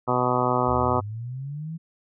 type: harmonic tone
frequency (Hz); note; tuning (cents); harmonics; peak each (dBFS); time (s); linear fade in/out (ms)
124.7; B2; +17; 1 / 2 / 3 / 4 / 5 / 6 / 7 / 8 / 9 / 10; -29 / -29 / -29 / -29 / -29 / -29 / -29 / -29 / -29 / -29; 0.07-1.01; 20
type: linear sweep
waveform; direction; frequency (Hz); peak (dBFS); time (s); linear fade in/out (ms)
sine; up; 69.3 to 166.6; -30; 0.67-1.78; 20
effects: none